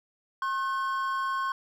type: tone pair together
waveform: triangle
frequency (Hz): 1076 / 1511.7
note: C6 / F#6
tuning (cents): +48 / +37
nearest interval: tritone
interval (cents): 589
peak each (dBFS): -26 / -32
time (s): 0.42-1.52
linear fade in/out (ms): 2
effects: none